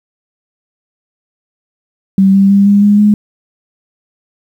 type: tone with pitch steps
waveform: sine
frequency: 193 / 196.03 / 199.11 / 202.2 / 205.4 / 208.7 Hz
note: G3 / G3 / G3 / G#3 / G#3 / G#3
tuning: -27 / 0 / +27 / -46 / -19 / +9 cents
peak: -4 dBFS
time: 2.18-3.14 s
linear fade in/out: 2 ms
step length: 160 ms
effects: 7-bit